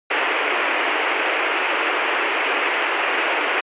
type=band-pass noise; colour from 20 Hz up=white; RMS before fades=-21 dBFS; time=0.1-3.61 s; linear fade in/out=10 ms; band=310 to 2800 Hz; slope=48 dB/octave; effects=resampled to 8000 Hz